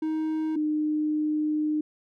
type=tone pair in turn; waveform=triangle / sine; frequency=314 / 304.5 Hz; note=D#4 / D#4; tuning=+16 / -37 cents; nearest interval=minor second; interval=53 cents; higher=first; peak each=-23 / -23 dBFS; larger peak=neither; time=0.02-0.56 / 0.56-1.81 s; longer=second; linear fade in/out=5 ms; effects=none